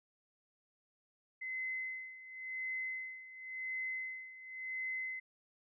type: tone with tremolo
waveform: sine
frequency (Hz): 2047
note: C7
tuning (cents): -38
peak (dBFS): -36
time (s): 1.41-5.2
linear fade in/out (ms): 10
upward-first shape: sine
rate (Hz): 0.93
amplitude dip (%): 80
effects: none